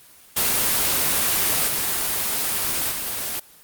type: noise with level steps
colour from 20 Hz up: white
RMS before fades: -20 / -23 / -27 dBFS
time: 0.36-3.4 s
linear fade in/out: 10 ms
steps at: 1.67 / 2.91 s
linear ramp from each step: 10 ms
effects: white hiss -49 dBFS RMS until 3.63 s + Opus 24 kbps